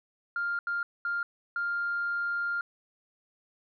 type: tone bursts at uneven times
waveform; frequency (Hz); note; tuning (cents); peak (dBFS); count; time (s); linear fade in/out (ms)
sine; 1400; F6; +4; -27; 4; 0.36-0.59 / 0.67-0.83 / 1.05-1.23 / 1.56-2.61; 2
effects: tanh soft clip ceiling -23 dBFS